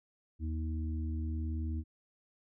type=harmonic tone; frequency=79 Hz; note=D#2; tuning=27 cents sharp; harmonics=1 / 3 / 4; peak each=-33 / -43 / -45 dBFS; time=0.39-1.84 s; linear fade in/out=50 ms; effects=none